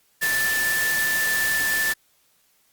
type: tone in noise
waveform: sine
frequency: 1760 Hz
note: A6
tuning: in tune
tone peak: -21 dBFS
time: 0.21-1.94 s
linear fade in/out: 20 ms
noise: white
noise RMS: -27 dBFS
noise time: 0.21-1.94 s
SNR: +3 dB
effects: white hiss -63 dBFS RMS until 2.72 s + Opus 48 kbps